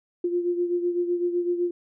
sine beating tone pair, 349.8 / 357.7 Hz, F4 / F4, +3 / +41 cents, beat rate 7.9 Hz, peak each -23 / -30 dBFS, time 0.24-1.71 s, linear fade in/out 5 ms, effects none

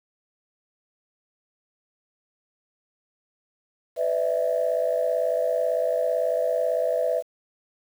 sine tone cluster, 502 / 597 / 655 Hz, B4 / D5 / E5, +28 / +28 / -11 cents, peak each -25 / -26 / -24 dBFS, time 3.96-7.23 s, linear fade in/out 50 ms, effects tanh soft clip ceiling -13 dBFS + 8-bit

